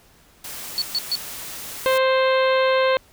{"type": "noise", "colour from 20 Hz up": "white", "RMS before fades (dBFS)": -34, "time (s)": [0.44, 1.98], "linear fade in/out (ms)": 5}
{"type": "tone bursts", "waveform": "sine", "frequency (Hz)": 4435, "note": "C#8", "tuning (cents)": 0, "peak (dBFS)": -19, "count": 3, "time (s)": [0.78, 1.154], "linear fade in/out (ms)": 0, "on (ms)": 38, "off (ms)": 130}
{"type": "harmonic tone", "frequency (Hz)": 524, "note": "C5", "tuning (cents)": 2, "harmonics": [1, 2, 3, 4, 5, 6, 7, 8], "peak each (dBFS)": [-17, -23, -27, -29, -31, -33, -34, -35], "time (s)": [1.86, 2.97], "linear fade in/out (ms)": 0}
{"effects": ["pink hiss -54 dBFS RMS until 3.12 s"]}